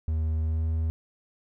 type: tone with pitch glide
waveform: triangle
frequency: 79.1 to 80.34 Hz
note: D#2 to E2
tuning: +29 to -44 cents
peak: -22 dBFS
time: 0.08-0.9 s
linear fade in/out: 0 ms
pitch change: +27 cents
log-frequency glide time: 0.41-0.64 s
effects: none